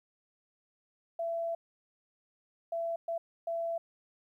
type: tone bursts at uneven times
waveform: sine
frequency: 670 Hz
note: E5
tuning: 28 cents sharp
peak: -31 dBFS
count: 4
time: 1.19-1.55 / 2.72-2.96 / 3.08-3.18 / 3.47-3.78 s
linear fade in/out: 5 ms
effects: 12-bit